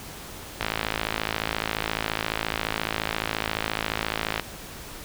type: click train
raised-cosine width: 0.3 ms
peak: -8 dBFS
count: 207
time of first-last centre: 0.61-4.397 s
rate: 54.4 Hz
effects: pink hiss -40 dBFS RMS until 5.04 s